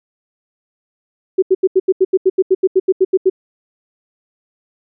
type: tone bursts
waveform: sine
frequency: 376.8 Hz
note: F#4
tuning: 32 cents sharp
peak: -7 dBFS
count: 16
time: 1.38-3.299 s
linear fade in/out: 10 ms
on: 44 ms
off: 81 ms
effects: none